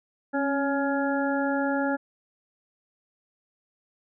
harmonic tone with a mistuned harmonic, 280 Hz, C#4, 18 cents sharp, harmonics 1 / 2 / 3 / 5 / 6, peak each -26 / -29 / -31 / -33 / -34 dBFS, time 0.33-1.97 s, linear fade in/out 20 ms, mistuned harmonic 1, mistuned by -34 cents, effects none

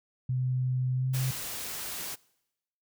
sine tone with pitch glide, 127.7 to 130.46 Hz, C3 to C3, -42 to -5 cents, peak -26 dBFS, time 0.29-1.31 s, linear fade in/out 5 ms, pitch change +37 cents, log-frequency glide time 0.93-1.09 s
white noise, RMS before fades -37 dBFS, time 1.13-2.16 s, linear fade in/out 20 ms
effects noise-tail reverb RT60 0.9 s tail -24 dB re dry

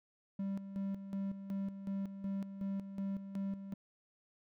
triangle tone with tremolo, 196 Hz, G3, in tune, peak -33 dBFS, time 0.39-3.74 s, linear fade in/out 5 ms, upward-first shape square, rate 2.7 Hz, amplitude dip 65%, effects none

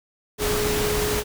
sine tone in noise, 419.9 Hz, G#4, 19 cents sharp, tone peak -24 dBFS, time 0.38-1.24 s, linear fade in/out 50 ms, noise pink, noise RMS -25 dBFS, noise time 0.38-1.24 s, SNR -2 dB, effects none

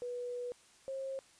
sine tone pair in turn, 489.2 / 536.1 Hz, B4 / C5, -16 / +42 cents, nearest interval major second, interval 158 cents, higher second, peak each -37 / -37 dBFS, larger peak neither, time 0.02-0.52 / 0.88-1.19 s, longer first, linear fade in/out 0 ms, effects white hiss -63 dBFS RMS until 1.39 s + resampled to 22050 Hz

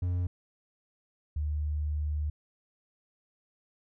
triangle / sine tone pair in turn, 89.2 / 75.01 Hz, F2 / D2, +37 / +37 cents, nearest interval minor third, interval 300 cents, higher first, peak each -25 / -28 dBFS, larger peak first, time 0.02-0.27 / 1.36-2.3 s, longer second, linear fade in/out 5 ms, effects none

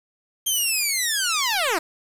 10% pulse linear sweep, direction down, 3200 to 293.7 Hz, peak -12 dBFS, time 0.46-1.79 s, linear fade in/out 10 ms, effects resampled to 32000 Hz + 7-bit

